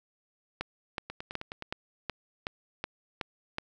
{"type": "two click trains", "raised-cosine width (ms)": 0.3, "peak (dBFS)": [-16, -22], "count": [9, 6], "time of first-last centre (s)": [[0.61, 3.584], [1.1, 1.624]], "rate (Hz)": [2.69, 9.55], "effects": []}